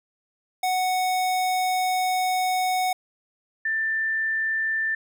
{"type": "tone pair in turn", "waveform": ["square", "sine"], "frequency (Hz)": [740, 1777.9], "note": ["F#5", "A6"], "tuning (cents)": [0, 18], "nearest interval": "octave + minor third", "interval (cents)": 1518, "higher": "second", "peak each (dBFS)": -22, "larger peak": "neither", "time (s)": [[0.63, 2.93], [3.65, 4.95]], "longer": "first", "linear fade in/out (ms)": 5, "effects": []}